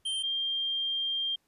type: tone pair in turn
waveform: square / sine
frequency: 3144 / 3190 Hz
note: G7 / G7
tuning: +4 / +30 cents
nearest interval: unison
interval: 26 cents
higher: second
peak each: -30 / -28 dBFS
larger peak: second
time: 0.05-0.23 / 0.23-1.36 s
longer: second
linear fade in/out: 10 ms
effects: pink hiss -73 dBFS RMS until 1.47 s + resampled to 32000 Hz